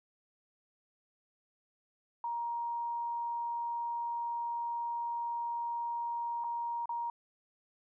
sine tone with dropouts, 941 Hz, A#5, 16 cents sharp, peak -33 dBFS, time 2.24-7.1 s, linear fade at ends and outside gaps 2 ms, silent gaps 6.439-6.443 / 6.857-6.892 s, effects none

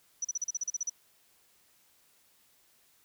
sine tone bursts, 5920 Hz, F#8, in tune, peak -29 dBFS, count 11, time 0.22-0.897 s, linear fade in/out 5 ms, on 27 ms, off 38 ms, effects white hiss -66 dBFS RMS until 3.04 s

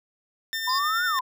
20% pulse tone with tremolo, 1800 Hz, A6, 39 cents sharp, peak -21 dBFS, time 0.53-1.19 s, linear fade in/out 0 ms, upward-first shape triangle, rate 9.6 Hz, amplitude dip 35%
sine exponential two-way sweep, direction up then down, 980 to 1500 to 980 Hz, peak -23 dBFS, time 0.67-1.21 s, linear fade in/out 10 ms, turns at 1.05 s
sine tone, 4978 Hz, D#8, in tune, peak -27 dBFS, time 0.69-0.79 s, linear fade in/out 5 ms
effects none

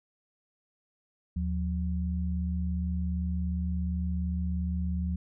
sine tone pair together, 76.79 / 179.5 Hz, D#2 / F3, -22 / +48 cents, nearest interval octave + minor third, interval 1470 cents, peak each -29 / -32 dBFS, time 1.36-5.16 s, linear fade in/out 5 ms, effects none

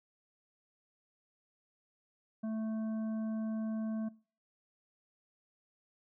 harmonic tone, 220 Hz, A3, in tune, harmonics 1 / 3 / 5 / 7, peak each -34 / -46 / -57 / -60 dBFS, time 2.43-4.09 s, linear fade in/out 10 ms, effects noise-tail reverb RT60 0.4 s tail -22 dB re dry

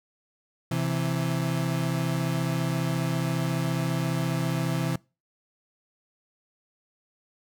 35% pulse tone pair together, 130.81 / 165.43 Hz, C3 / E3, 0 / +6 cents, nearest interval major third, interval 406 cents, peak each -26 dBFS, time 0.71-4.96 s, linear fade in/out 5 ms, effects noise-tail reverb RT60 0.3 s tail -24 dB re dry

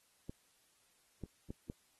clicks, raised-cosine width 3 ms, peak -30 dBFS, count 4, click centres 0.295 / 1.237 / 1.505 / 1.699 s, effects white hiss -72 dBFS RMS until 1.99 s + AAC 32 kbps

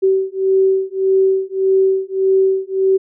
sine beating tone pair, 382.2 / 383.9 Hz, G4 / G4, -44 / -36 cents, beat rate 1.7 Hz, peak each -15 dBFS, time 0.02-2.98 s, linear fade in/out 20 ms, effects none

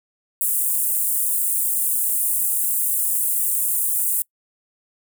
pink high-pass noise, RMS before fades -21 dBFS, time 0.41-4.22 s, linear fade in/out 0 ms, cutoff 8500 Hz, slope 48 dB/octave, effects noise-tail reverb RT60 0.1 s tail -25 dB re dry

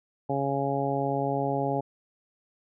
harmonic tone, 138.59 Hz, C#3, in tune, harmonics 1 / 2 / 3 / 4 / 5 / 6, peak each -32 / -32 / -32 / -32 / -32 / -32 dBFS, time 0.29-1.81 s, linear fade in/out 10 ms, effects none

